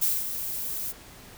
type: noise with ADSR envelope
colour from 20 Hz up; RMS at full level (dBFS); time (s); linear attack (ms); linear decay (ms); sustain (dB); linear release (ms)
violet; -23; 0.01-0.93; 16; 210; -9; 30
effects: pink hiss -48 dBFS RMS until 1.37 s